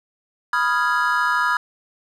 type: chord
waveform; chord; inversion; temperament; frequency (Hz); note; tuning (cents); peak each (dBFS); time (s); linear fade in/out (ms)
triangle; F half-diminished seventh; second; equal; 987.8 / 1244.5 / 1396.9 / 1661.2; Cb6 / Eb6 / F6 / Ab6; 0 / 0 / 0 / 0; -21; 0.53-1.57; 2
effects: none